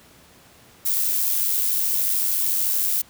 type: noise with amplitude modulation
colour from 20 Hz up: violet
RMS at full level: -20 dBFS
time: 0.85-3.02 s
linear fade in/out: 10 ms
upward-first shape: sine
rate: 93.6 Hz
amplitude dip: 40%
effects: pink hiss -51 dBFS RMS until 3.09 s + high-pass 60 Hz 12 dB/octave